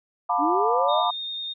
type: chord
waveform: sine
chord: B half-diminished seventh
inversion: second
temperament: just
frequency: 711.2 / 889 / 987.8 / 1185.3 Hz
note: F5 / A5 / B5 / D6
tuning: +31 / +18 / 0 / +16 cents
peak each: -25 / -27 / -25 / -26 dBFS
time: 0.29-1.11 s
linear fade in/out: 10 ms
type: linear sweep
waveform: sine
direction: up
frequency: 269.5 to 664 Hz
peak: -23 dBFS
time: 0.38-1.04 s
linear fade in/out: 50 ms
type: tone with vibrato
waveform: sine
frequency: 3671 Hz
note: A#7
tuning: 27 cents flat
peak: -29 dBFS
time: 0.88-1.54 s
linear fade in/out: 20 ms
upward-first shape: sine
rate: 10 Hz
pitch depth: 12 cents each way
effects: none